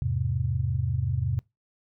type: chord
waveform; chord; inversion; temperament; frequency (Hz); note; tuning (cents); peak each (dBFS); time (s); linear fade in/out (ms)
sine; E augmented; none; just; 82.41 / 103.01 / 128.76; E2 / G#2 / B#2; 0 / -14 / -27; -30 / -29 / -27; 0.02-1.39; 0
effects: noise-tail reverb RT60 0.2 s tail -23 dB re dry

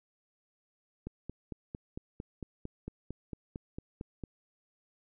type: click train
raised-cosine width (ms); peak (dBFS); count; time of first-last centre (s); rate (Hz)
3; -26; 15; 1.07-4.237; 4.42
effects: none

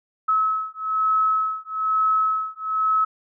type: beating tone pair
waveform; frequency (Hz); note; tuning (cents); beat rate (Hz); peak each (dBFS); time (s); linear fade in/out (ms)
sine; 1290 / 1291.1; E6 / E6; -38 / -36; 1.1; -22; 0.28-3.05; 10
effects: none

